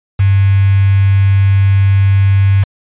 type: tone with quantisation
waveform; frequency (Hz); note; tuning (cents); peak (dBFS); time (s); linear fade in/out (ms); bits
sine; 98; G2; 0; -6; 0.19-2.64; 10; 4
effects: resampled to 8000 Hz